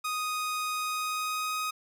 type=tone with pitch glide; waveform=sawtooth; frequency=1245 to 1254.4 Hz; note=D#6 to D#6; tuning=+1 to +14 cents; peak=-26 dBFS; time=0.04-1.71 s; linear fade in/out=10 ms; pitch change=+13 cents; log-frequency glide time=0.68-1.56 s; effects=none